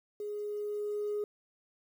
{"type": "tone with level ramp", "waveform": "sine", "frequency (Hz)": 416, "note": "G#4", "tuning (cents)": 3, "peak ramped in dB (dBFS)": [-35, -29], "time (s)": [0.2, 1.24], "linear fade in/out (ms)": 2, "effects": ["tanh soft clip ceiling -28 dBFS", "10-bit"]}